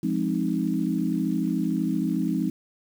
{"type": "chord", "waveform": "sine", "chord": "F minor seventh", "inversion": "none", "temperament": "equal with one note detuned", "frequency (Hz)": [174.61, 207.7, 262.5, 311.1], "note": ["F3", "Ab3", "C4", "Eb4"], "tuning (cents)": [0, 0, 6, 0], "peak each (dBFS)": -28, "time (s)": [0.03, 2.5], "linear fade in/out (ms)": 5, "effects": ["8-bit"]}